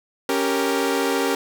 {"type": "chord", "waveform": "sawtooth", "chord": "G diminished", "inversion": "second", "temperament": "equal", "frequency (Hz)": [277.2, 392, 466.2], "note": ["Db4", "G4", "Bb4"], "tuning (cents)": [0, 0, 0], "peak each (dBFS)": -20, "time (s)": [0.29, 1.35], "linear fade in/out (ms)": 2, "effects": []}